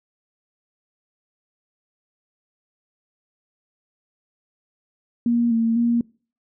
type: tone with pitch steps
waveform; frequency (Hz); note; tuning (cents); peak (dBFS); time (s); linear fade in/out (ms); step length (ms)
sine; 236.4 / 228 / 235.8; A#3 / A#3 / A#3; +24 / -38 / +20; -16; 5.26-6.01; 2; 250
effects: noise-tail reverb RT60 0.4 s tail -24 dB re dry